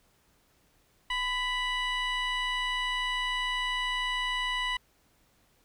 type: tone with frequency modulation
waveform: sine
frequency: 1976 Hz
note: B6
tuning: in tune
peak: -25 dBFS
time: 1.1-4.77 s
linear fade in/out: 5 ms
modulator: 973 Hz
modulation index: 1.3
effects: tanh soft clip ceiling -27 dBFS + pink hiss -67 dBFS RMS until 5.64 s